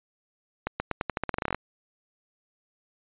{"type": "accelerating click train", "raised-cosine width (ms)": 0.5, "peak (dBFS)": -12, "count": 16, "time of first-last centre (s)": [0.67, 1.546], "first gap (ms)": 130, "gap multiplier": 0.87, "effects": ["resampled to 8000 Hz"]}